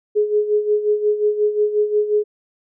sine tone with tremolo, 420 Hz, G#4, 19 cents sharp, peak -12 dBFS, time 0.15-2.24 s, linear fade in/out 20 ms, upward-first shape sine, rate 5.6 Hz, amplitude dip 70%, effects none

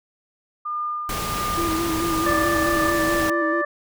sine tone with tremolo, 1208 Hz, D6, 48 cents sharp, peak -23 dBFS, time 0.65-2.92 s, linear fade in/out 10 ms, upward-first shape sine, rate 1.4 Hz, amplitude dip 50%
pink noise, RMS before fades -28 dBFS, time 1.09-3.3 s, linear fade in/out 2 ms
triangle tone with vibrato, 330.1 Hz, E4, 2 cents sharp, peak -21 dBFS, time 1.57-3.62 s, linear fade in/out 10 ms, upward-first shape square, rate 4.6 Hz, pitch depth 42 cents each way
harmonic tone, 587.3 Hz, D5, in tune, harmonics 1 / 2 / 3, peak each -25 / -25 / -25 dBFS, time 2.26-3.65 s, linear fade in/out 5 ms
effects none

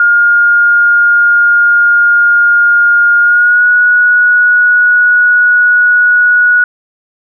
sine tone with pitch glide, 1418 to 1460.4 Hz, F6 to F#6, +26 to -23 cents, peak -4 dBFS, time 0-6.64 s, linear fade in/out 2 ms, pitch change +51 cents, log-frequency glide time 3.2-3.66 s, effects none

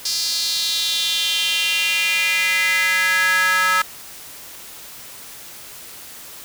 square tone with high-pass filter sweep, 185 Hz, F#3, in tune, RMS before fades -19 dBFS, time 0.05-3.82 s, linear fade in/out 5 ms, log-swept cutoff 4900 to 1400 Hz, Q 4.4, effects white hiss -38 dBFS RMS until 6.44 s

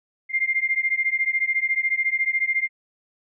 sine beating tone pair, 2100 / 2114 Hz, C7 / C7, +6 / +17 cents, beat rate 14 Hz, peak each -23 dBFS, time 0.29-2.69 s, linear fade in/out 50 ms, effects none

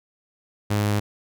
sawtooth tone, 103.83 Hz, G#2, in tune, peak -16 dBFS, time 0.7-1 s, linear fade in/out 10 ms, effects none

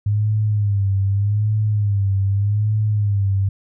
sine tone with vibrato, 102.3 Hz, G#2, 26 cents flat, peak -15 dBFS, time 0.06-3.49 s, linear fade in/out 5 ms, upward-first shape sine, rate 0.83 Hz, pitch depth 82 cents each way, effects none

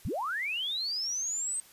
sine linear sweep, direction up, 46.04 to 8380 Hz, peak -30 dBFS, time 0.05-1.6 s, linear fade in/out 0 ms, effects white hiss -56 dBFS RMS until 1.72 s + resampled to 32000 Hz

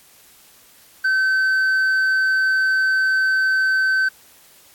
sine tone with tanh clipping, 1537 Hz, G6, 35 cents flat, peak -16 dBFS, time 1.04-4.09 s, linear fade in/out 10 ms, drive 4 dB, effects white hiss -50 dBFS RMS until 4.74 s + AAC 64 kbps

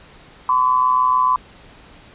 sine tone pair together, 1017.4 / 1144 Hz, C6 / D6, -49 / -46 cents, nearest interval major second, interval 203 cents, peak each -14 / -19 dBFS, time 0.49-1.36 s, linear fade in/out 2 ms, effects pink hiss -45 dBFS RMS until 2.14 s + resampled to 8000 Hz

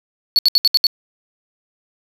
triangle tone bursts, 4423 Hz, C#8, 5 cents flat, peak -8 dBFS, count 6, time 0.36-0.868 s, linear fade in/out 0 ms, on 28 ms, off 68 ms, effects none

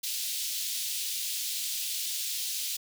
pink high-pass noise, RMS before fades -33 dBFS, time 0.03-2.77 s, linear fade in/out 10 ms, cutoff 3200 Hz, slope 24 dB/octave, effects none

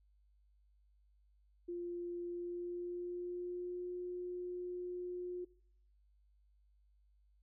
sine tone with pitch glide, 348.7 to 357.7 Hz, F4 to F4, -3 to +41 cents, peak -39 dBFS, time 1.68-5.45 s, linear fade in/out 10 ms, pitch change +44 cents, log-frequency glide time 2.27-3.91 s, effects noise-tail reverb RT60 0.6 s tail -21 dB re dry + added 50 Hz sine -67 dBFS peak until 7.42 s

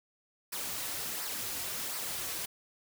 white noise with flanger, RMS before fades -37 dBFS, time 0.52-2.46 s, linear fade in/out 10 ms, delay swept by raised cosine 0.29 to 4.99 ms, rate 1.4 Hz, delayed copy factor -0.5, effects none

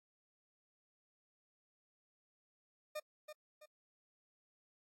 40% pulse tone with echo, 607 Hz, D#5, 43 cents flat, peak -39 dBFS, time 2.95-3 s, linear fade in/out 10 ms, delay 330 ms, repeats 2, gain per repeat -8 dB, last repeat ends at 3.66 s, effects AAC 48 kbps

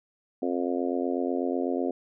harmonic tone, 88.1 Hz, F2, 16 cents sharp, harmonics 3 / 4 / 5 / 6 / 7 / 8, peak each -29 / -31 / -33 / -35 / -36 / -37 dBFS, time 0.42-1.91 s, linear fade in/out 5 ms, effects none

